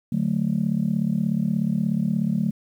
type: chord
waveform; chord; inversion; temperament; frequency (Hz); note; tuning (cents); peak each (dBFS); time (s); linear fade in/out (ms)
sine; D major; none; just; 146.83 / 183.54 / 220.2; D3 / F#3 / A3; 0 / -14 / +2; -26 / -23 / -23; 0.12-2.51; 5
effects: tanh soft clip ceiling -12 dBFS + 9-bit